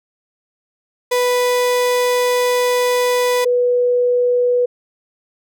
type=tone pair in turn; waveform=35% pulse / sine; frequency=493.9 / 490.8 Hz; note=B4 / B4; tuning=0 / -11 cents; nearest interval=unison; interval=11 cents; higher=first; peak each=-12 dBFS; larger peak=neither; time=1.11-3.45 / 3.45-4.66 s; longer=first; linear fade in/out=10 ms; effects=none